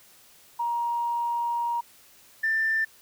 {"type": "tone pair in turn", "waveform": "sine", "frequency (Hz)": [944, 1782], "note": ["A#5", "A6"], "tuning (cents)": [22, 22], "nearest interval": "major seventh", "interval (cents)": 1100, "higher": "second", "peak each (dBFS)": [-24, -21], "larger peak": "second", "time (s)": [[0.59, 1.81], [2.43, 2.85]], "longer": "first", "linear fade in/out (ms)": 10, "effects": ["tanh soft clip ceiling -17 dBFS", "white hiss -55 dBFS RMS until 3.01 s"]}